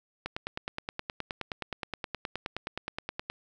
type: click train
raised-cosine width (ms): 0.3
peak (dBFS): -17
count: 30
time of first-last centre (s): 0.26-3.3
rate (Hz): 9.54
effects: none